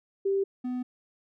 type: tone pair in turn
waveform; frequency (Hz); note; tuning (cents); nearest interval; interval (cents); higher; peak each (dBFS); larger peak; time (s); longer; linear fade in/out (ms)
sine / triangle; 392 / 250.1; G4 / B3; 0 / +22; minor sixth; 778; first; -23 / -27; first; 0.25-0.44 / 0.64-0.83; neither; 10
effects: none